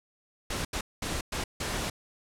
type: noise bursts at uneven times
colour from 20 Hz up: pink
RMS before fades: -32 dBFS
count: 5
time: 0.5-0.65 / 0.73-0.81 / 1.02-1.21 / 1.32-1.44 / 1.6-1.9 s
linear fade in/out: 5 ms
effects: low-pass 10000 Hz 12 dB/octave